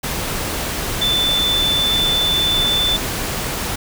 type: tone in noise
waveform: sine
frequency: 3520 Hz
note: A7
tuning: in tune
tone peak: -15 dBFS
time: 1.01-2.97 s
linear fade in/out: 10 ms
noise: pink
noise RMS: -23 dBFS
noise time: 0.03-3.76 s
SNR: +5 dB
effects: none